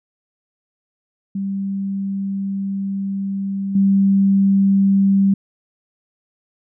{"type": "tone with level steps", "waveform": "sine", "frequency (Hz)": 196, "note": "G3", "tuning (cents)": 0, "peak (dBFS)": [-20, -11], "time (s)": [1.35, 5.34], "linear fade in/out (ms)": 5, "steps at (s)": 3.75, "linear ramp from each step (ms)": 5, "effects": []}